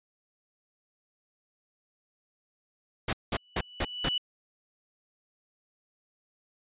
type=noise bursts; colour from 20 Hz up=pink; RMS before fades=-28 dBFS; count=5; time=3.08-4.09 s; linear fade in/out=5 ms; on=50 ms; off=190 ms
type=tone with exponential growth; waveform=sine; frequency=2960 Hz; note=F#7; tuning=in tune; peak=-25 dBFS; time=3.35-4.18 s; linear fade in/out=5 ms; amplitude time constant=180 ms
effects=resampled to 8000 Hz